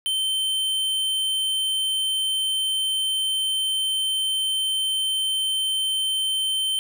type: tone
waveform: square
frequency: 3098 Hz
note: G7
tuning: 21 cents flat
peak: -22 dBFS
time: 0.06-6.79 s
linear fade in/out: 0 ms
effects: none